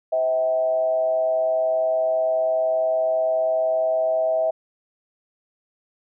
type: tone with frequency modulation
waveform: sine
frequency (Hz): 645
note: E5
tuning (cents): -38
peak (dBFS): -18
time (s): 0.12-4.51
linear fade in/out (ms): 10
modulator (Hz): 129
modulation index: 0.46
effects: none